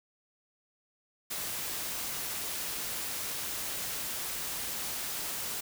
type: noise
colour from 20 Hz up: white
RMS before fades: -36 dBFS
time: 1.3-5.61 s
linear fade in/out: 10 ms
effects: none